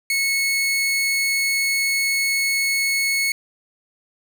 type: tone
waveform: sawtooth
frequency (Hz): 2196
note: C#7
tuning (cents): -17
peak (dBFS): -15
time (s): 0.1-3.32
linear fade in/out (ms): 2
effects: none